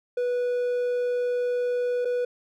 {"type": "tone with dropouts", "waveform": "triangle", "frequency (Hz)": 490.7, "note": "B4", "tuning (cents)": -11, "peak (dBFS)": -21, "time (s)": [0.17, 2.25], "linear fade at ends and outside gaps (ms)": 5, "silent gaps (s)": [2.049, 2.053], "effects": []}